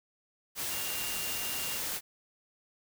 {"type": "tone in noise", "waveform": "sine", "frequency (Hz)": 2794, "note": "F7", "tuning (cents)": 0, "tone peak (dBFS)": -41, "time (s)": [0.69, 1.8], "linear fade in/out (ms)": 50, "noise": "white", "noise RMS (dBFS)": -35, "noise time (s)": [0.55, 2.01], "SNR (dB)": -9, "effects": []}